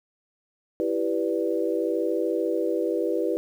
sine chord, E minor seventh, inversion none, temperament equal with one note detuned, 331.3 / 392 / 493.9 / 587.3 Hz, E4 / G4 / B4 / D5, +9 / 0 / 0 / 0 cents, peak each -27 / -28 / -27 / -32 dBFS, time 0.8-3.37 s, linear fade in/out 0 ms, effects 9-bit

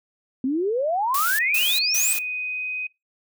sine exponential sweep, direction up, 250 to 8390 Hz, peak -20 dBFS, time 0.44-2.13 s, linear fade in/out 2 ms
blue noise bursts, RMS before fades -26 dBFS, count 3, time 1.14-2.19 s, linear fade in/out 5 ms, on 250 ms, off 150 ms
sine tone with pitch glide, 2482 to 2506 Hz, D#7 to D#7, -5 to +12 cents, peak -26 dBFS, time 1.4-2.87 s, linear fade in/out 5 ms, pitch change +17 cents, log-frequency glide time 1.75-2.67 s
effects noise-tail reverb RT60 0.2 s tail -22 dB re dry

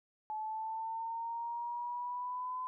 sine linear sweep, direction up, 859 to 1018 Hz, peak -36 dBFS, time 0.3-2.67 s, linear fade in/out 0 ms, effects none

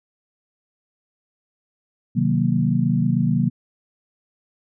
sine chord, C half-diminished seventh, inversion none, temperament equal with one note detuned, 129.16 / 155.56 / 185 / 233.1 Hz, C3 / Eb3 / Gb3 / Bb3, -22 / 0 / 0 / 0 cents, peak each -22 dBFS, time 2.15-3.5 s, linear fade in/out 20 ms, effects none

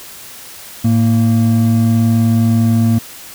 triangle tone pair together, 110 / 229.6 Hz, A2 / A#3, 0 / -26 cents, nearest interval octave + minor second, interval 1274 cents, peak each -10 dBFS, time 0.84-2.99 s, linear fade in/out 10 ms, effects white hiss -34 dBFS RMS until 3.34 s

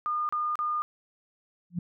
sine tone bursts, 1216 Hz, D#6, 40 cents flat, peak -26 dBFS, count 3, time 0.06-0.82 s, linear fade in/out 0 ms, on 230 ms, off 35 ms
sine tone with exponential growth, 174.61 Hz, F3, in tune, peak -23 dBFS, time 1.7-1.79 s, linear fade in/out 5 ms, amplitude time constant 18 ms
effects none

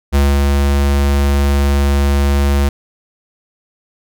square tone with ADSR envelope, 70.3 Hz, C#2, 25 cents sharp, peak -9 dBFS, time 0.12-2.69 s, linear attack 32 ms, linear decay 230 ms, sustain -2 dB, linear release 4 ms, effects none

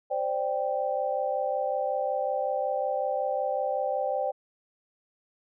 sine chord, C suspended second, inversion none, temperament just, 523.3 / 588.7 / 784.9 Hz, C5 / D5 / G5, 0 / +4 / +2 cents, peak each -30 dBFS, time 0.1-4.32 s, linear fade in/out 20 ms, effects none

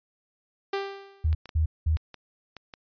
sawtooth tone with exponential decay, 394.5 Hz, G4, 11 cents sharp, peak -21 dBFS, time 0.73-1.33 s, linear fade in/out 5 ms, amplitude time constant 130 ms
sine tone bursts, 78.9 Hz, D#2, 25 cents sharp, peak -20 dBFS, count 3, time 1.24-1.97 s, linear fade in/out 10 ms, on 110 ms, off 200 ms
clicks, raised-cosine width 0.2 ms, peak -24 dBFS, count 7, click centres 1.329 / 1.457 / 1.492 / 1.97 / 2.143 / 2.567 / 2.738 s
effects resampled to 11025 Hz

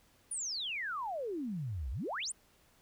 sine exponential two-way sweep, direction down then up, 9956 to 57 to 9956 Hz, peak -35 dBFS, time 0.31-2.32 s, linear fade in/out 5 ms, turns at 1.91 s, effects pink hiss -67 dBFS RMS until 2.81 s

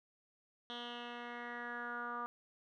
10% pulse tone with low-pass filter sweep, 240 Hz, B3, 49 cents flat, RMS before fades -44 dBFS, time 0.7-2.26 s, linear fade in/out 0 ms, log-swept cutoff 3400 to 1200 Hz, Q 5.7, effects none

